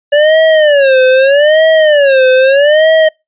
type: tone with vibrato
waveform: square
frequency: 574 Hz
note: D5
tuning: 40 cents flat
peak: -5 dBFS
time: 0.12-3.09 s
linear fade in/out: 10 ms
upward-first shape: sine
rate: 0.8 Hz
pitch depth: 190 cents each way
effects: noise-tail reverb RT60 0.2 s tail -26 dB re dry + resampled to 8000 Hz